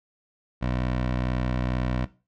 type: tone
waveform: 15% pulse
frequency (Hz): 62.2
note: B1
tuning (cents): +13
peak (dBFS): -18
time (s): 0.61-2.06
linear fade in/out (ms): 20
effects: noise-tail reverb RT60 0.3 s tail -17 dB re dry + low-pass 3000 Hz 12 dB/octave